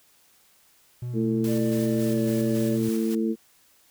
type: tone with vibrato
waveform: triangle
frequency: 121.4 Hz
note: B2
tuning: 29 cents flat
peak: -27 dBFS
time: 1.02-2.89 s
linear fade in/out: 5 ms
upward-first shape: triangle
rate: 3.7 Hz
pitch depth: 22 cents each way
type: harmonic tone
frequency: 111.7 Hz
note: A2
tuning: 27 cents sharp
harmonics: 2 / 3 / 4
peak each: -24 / -27 / -31 dBFS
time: 1.13-3.36 s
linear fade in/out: 50 ms
type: noise with tremolo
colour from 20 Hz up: white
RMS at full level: -40 dBFS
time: 1.44-3.15 s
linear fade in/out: 2 ms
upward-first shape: square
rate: 3.6 Hz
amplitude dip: 35%
type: tone with pitch glide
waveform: triangle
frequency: 591 to 575.8 Hz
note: D5 to D5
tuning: +11 to -34 cents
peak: -30 dBFS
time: 1.46-2.79 s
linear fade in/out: 50 ms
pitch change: -45 cents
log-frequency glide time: 2.06-2.19 s
effects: white hiss -60 dBFS RMS until 3.9 s